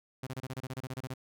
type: tone bursts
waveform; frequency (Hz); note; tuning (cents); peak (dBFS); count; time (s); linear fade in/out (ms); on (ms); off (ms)
sawtooth; 130; C3; -11; -32; 14; 0.23-1.139; 5; 38; 29
effects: none